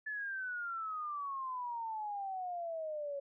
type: exponential sweep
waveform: sine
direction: down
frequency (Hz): 1740 to 554.4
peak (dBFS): -37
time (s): 0.06-3.2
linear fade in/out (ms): 10
effects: none